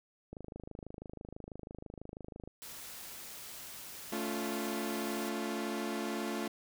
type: click train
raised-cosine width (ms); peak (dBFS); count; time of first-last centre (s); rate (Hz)
2; -31; 57; 0.33-2.476; 26.1
type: noise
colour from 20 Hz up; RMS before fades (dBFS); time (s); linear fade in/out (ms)
white; -47; 2.62-5.29; 0
type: chord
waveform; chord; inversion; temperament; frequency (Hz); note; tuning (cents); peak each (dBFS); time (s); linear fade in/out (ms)
sawtooth; A augmented; none; equal with one note detuned; 220 / 282 / 349.2; A3 / C#4 / E#4; 0 / +30 / 0; -34 / -37 / -35; 4.12-6.48; 5
effects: none